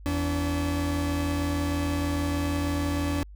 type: tone pair together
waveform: 40% pulse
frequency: 83.2 / 286.4 Hz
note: E2 / D4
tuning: +17 / -43 cents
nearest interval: octave + major sixth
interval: 2140 cents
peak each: -27 dBFS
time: 0.06-3.23 s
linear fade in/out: 0 ms
effects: added 50 Hz sine -42 dBFS peak until 3.35 s